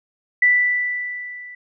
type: tone with level ramp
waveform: sine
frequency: 1975.5 Hz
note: B6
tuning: in tune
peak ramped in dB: -10 to -35 dBFS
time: 0.42-1.55 s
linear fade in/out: 5 ms
effects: none